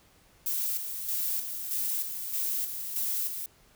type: noise with tremolo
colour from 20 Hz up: violet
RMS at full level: -30 dBFS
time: 0.46-3.46 s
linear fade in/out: 2 ms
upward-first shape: square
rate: 1.6 Hz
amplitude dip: 50%
effects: pink hiss -61 dBFS RMS until 3.75 s